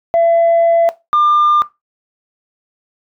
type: tone pair in turn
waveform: sine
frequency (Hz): 673 / 1199.1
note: E5 / D6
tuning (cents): +36 / +36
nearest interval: minor seventh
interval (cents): 1000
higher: second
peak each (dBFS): -7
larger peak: neither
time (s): 0.14-0.89 / 1.13-1.62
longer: first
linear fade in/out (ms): 0
effects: noise-tail reverb RT60 0.2 s tail -17 dB re dry + tanh soft clip ceiling -6 dBFS